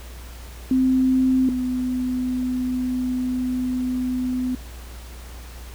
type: tone pair in turn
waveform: sine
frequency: 259.3 / 252.8 Hz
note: C4 / B3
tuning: -15 / +41 cents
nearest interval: unison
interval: 44 cents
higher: first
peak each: -15 / -21 dBFS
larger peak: first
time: 0.71-1.49 / 1.49-4.55 s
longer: second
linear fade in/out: 2 ms
effects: added 60 Hz sine -36 dBFS peak until 5.74 s + pink hiss -44 dBFS RMS until 5.74 s